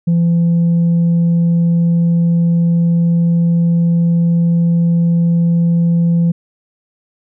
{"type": "tone", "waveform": "sine", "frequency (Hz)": 169.6, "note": "E3", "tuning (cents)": 50, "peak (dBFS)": -7, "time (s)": [0.07, 6.32], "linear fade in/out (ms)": 10, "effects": ["tanh soft clip ceiling -8 dBFS"]}